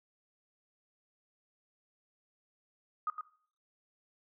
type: tone with echo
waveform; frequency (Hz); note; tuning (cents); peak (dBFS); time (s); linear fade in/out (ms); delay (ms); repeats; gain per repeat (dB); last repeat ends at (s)
sine; 1244.5; D#6; 0; -30; 3.07-3.1; 2; 110; 1; -6; 3.21
effects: noise-tail reverb RT60 0.5 s tail -17 dB re dry